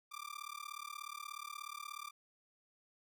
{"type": "tone with amplitude modulation", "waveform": "sawtooth", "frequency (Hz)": 1184, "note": "D6", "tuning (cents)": 14, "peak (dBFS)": -37, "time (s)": [0.11, 2.11], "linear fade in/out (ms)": 20, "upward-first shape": "sine", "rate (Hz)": 36.7, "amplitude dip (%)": 100, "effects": []}